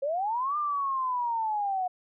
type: linear two-way sweep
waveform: sine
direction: up then down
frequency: 531 to 1208 to 722 Hz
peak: -26 dBFS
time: 0.02-1.88 s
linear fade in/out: 10 ms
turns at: 0.57 s
effects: none